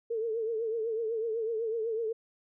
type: tone with vibrato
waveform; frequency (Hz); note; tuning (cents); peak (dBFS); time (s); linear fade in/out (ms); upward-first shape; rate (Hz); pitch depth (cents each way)
sine; 450; A4; +39; -29; 0.1-2.13; 10; triangle; 8; 88
effects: none